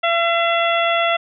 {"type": "harmonic tone", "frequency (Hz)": 677, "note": "E5", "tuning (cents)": 46, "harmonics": [1, 2, 3, 4, 5], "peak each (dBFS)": [-18, -21, -23, -24, -25], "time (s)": [0.03, 1.17], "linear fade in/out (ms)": 10, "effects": []}